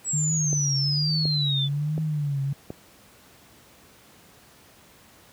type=exponential sweep; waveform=sine; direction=down; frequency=7902 to 3444 Hz; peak=-24 dBFS; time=0.04-1.69 s; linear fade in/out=50 ms
type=tone with vibrato; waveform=sine; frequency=146.83 Hz; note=D3; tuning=in tune; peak=-23 dBFS; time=0.13-2.53 s; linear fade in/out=5 ms; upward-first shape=triangle; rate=1.2 Hz; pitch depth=130 cents each way
type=click train; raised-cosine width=2 ms; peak=-19 dBFS; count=4; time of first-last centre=0.53-2.704 s; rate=1.38 Hz
effects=pink hiss -53 dBFS RMS until 5.32 s + high-pass 80 Hz 12 dB/octave